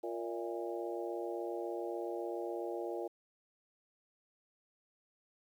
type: harmonic tone with a mistuned harmonic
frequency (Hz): 116.54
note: A#2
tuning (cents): 0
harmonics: 3 / 4 / 5 / 6 / 7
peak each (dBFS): -40 / -42 / -44 / -46 / -47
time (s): 0.03-3.08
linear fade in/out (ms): 10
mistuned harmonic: 6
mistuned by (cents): -74
effects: 11-bit